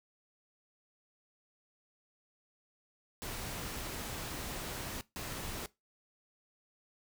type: noise bursts at uneven times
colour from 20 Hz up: pink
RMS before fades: -41 dBFS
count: 2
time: 3.22-5.01 / 5.16-5.66 s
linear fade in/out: 0 ms
effects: noise-tail reverb RT60 0.2 s tail -19 dB re dry